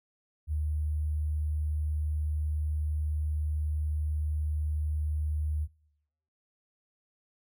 sine tone with sample-and-hold, 75.9 Hz, D#2, 42 cents flat, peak -27 dBFS, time 0.47-5.68 s, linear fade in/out 50 ms, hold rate 11025 Hz, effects noise-tail reverb RT60 0.9 s tail -26 dB re dry

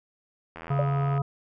click train, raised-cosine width 0.5 ms, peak -24 dBFS, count 52, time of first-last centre 0.56-1.178 s, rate 82.5 Hz
harmonic tone, 139.7 Hz, C#3, 14 cents sharp, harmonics 1 / 3 / 5 / 7 / 9, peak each -23 / -37 / -34 / -41 / -36 dBFS, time 0.7-1.22 s, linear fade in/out 5 ms
sine tone with exponential decay, 585 Hz, D5, 7 cents flat, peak -19 dBFS, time 0.79-0.89 s, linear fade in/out 2 ms, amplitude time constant 20 ms
effects none

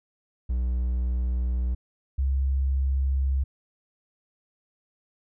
triangle / sine tone pair in turn, 61.6 / 67.26 Hz, B1 / C2, -4 / +48 cents, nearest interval major second, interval 152 cents, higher second, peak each -21 dBFS, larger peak neither, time 0.49-1.75 / 2.18-3.44 s, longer neither, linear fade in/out 10 ms, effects none

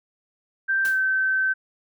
sine tone with pitch glide, 1568 to 1541.1 Hz, G6 to G6, 0 to -30 cents, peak -19 dBFS, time 0.68-1.54 s, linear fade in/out 20 ms, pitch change -30 cents, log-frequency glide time 0.88-0.95 s
white noise with exponential decay, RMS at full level -33 dBFS, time 0.85-1.06 s, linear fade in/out 0 ms, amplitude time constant 45 ms
effects none

